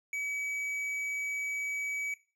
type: tone with tanh clipping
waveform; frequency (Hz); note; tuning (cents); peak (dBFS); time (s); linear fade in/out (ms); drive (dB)
triangle; 2279; C#7; +47; -34; 0.13-2.14; 2; 13
effects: noise-tail reverb RT60 0.3 s tail -17 dB re dry